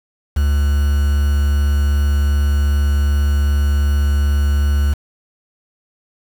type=tone with quantisation; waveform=triangle; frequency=71.3 Hz; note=C#2; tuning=49 cents sharp; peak=-10 dBFS; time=0.36-4.94 s; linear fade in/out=10 ms; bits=5; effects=none